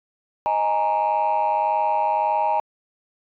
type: chord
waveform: sine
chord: D# suspended fourth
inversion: none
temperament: equal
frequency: 622.3 / 830.6 / 932.3 Hz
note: D#5 / G#5 / A#5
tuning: 0 / 0 / 0 cents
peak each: -24 / -20 / -20 dBFS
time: 0.46-2.6 s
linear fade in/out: 0 ms
effects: tanh soft clip ceiling -14 dBFS